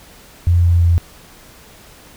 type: tone with pitch steps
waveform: sine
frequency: 86.8 / 86.1 / 85.41 Hz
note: F2 / F2 / F2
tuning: -10 / -24 / -38 cents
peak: -9 dBFS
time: 0.47-0.98 s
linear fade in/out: 0 ms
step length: 170 ms
effects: pink hiss -43 dBFS RMS until 2.16 s